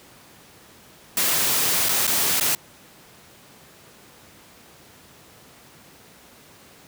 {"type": "noise with dropouts", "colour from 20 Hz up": "white", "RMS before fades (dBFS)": -21, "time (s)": [1.17, 2.55], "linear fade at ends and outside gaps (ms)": 2, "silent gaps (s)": [[1.887, 1.891], [2.069, 2.076], [2.399, 2.409]], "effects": ["pink hiss -49 dBFS RMS until 6.87 s", "high-pass 100 Hz 12 dB/octave"]}